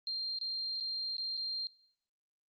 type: tone with dropouts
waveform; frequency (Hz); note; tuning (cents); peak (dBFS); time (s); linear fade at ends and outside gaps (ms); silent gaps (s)
sine; 4186; C8; 0; -34; 0.07-1.67; 1; 0.387-0.412 / 0.801-0.807 / 1.168-1.181 / 1.37-1.375
effects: noise-tail reverb RT60 0.7 s tail -22 dB re dry + Opus 48 kbps